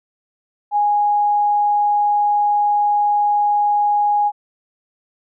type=tone; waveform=sine; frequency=827 Hz; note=G#5; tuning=8 cents flat; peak=-13 dBFS; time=0.71-4.32 s; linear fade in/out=50 ms; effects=none